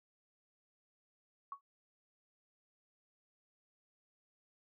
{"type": "tone with exponential decay", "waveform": "sine", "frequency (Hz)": 1116, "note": "C#6", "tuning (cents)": 11, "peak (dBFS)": -37, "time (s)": [1.52, 1.61], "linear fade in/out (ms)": 2, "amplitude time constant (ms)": 18, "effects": []}